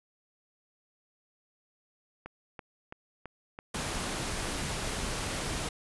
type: click train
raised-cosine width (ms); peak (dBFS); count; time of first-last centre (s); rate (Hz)
0.5; -26; 7; 2.26-4.253; 3.01
type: noise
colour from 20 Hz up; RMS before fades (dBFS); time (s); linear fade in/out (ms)
pink; -34; 3.74-5.69; 5
effects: resampled to 24000 Hz